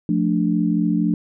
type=chord; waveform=sine; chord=D minor; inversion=first; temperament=just; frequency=176.2 / 220.2 / 293.7 Hz; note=F3 / A3 / D4; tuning=+16 / +2 / 0 cents; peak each=-20 / -21 / -21 dBFS; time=0.09-1.14 s; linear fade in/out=2 ms; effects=none